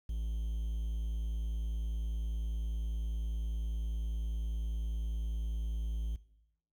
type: tone with quantisation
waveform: triangle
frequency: 55 Hz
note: A1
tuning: in tune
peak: -31 dBFS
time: 0.09-6.16 s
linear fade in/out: 5 ms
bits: 10
effects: noise-tail reverb RT60 0.9 s tail -19 dB re dry